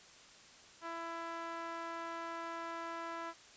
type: tone with band-pass filter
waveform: sawtooth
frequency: 333.5 Hz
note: E4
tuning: 20 cents sharp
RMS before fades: -43 dBFS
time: 0.81-3.34 s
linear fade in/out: 50 ms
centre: 1200 Hz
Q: 1.8
effects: white hiss -58 dBFS RMS until 3.56 s + resampled to 16000 Hz